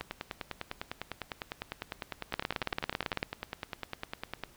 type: two click trains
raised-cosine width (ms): 0.3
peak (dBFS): -19 / -14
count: 45 / 17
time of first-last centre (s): 0.01-4.437 / 2.34-3.229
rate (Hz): 9.94 / 18
effects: pink hiss -59 dBFS RMS until 4.56 s